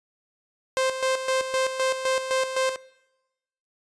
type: tone with tremolo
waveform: sawtooth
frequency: 523.3 Hz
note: C5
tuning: in tune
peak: -17 dBFS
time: 0.77-2.76 s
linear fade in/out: 0 ms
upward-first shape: square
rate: 3.9 Hz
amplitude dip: 60%
effects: noise-tail reverb RT60 1.0 s tail -22 dB re dry + resampled to 22050 Hz